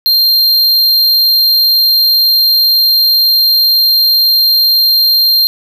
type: tone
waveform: square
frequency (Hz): 4186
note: C8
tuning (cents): 0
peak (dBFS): -7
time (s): 0.06-5.47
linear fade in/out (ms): 0
effects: none